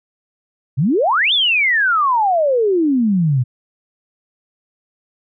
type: exponential two-way sweep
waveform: sine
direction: up then down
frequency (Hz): 118.8 to 3621 to 118.8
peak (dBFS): -12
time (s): 0.77-3.44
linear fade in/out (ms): 20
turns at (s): 1.33
effects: none